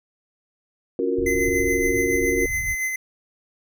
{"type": "chord", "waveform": "sine", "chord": "Gb major seventh", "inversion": "second", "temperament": "equal", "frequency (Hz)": [277.2, 349.2, 370, 466.2], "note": ["Db4", "F4", "Gb4", "Bb4"], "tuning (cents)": [0, 0, 0, 0], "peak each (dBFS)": [-27, -27, -25, -24], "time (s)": [0.99, 2.46], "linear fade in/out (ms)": 2}
{"type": "low-pass noise", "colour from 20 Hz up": "pink", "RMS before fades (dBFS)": -32, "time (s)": [1.18, 2.75], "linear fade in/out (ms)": 5, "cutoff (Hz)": 120, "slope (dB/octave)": 24}
{"type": "tone with tremolo", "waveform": "square", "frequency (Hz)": 2050, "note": "C7", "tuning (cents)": -36, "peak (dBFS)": -22, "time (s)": [1.26, 2.96], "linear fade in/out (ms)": 5, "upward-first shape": "sine", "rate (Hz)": 7.1, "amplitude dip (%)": 40}
{"effects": []}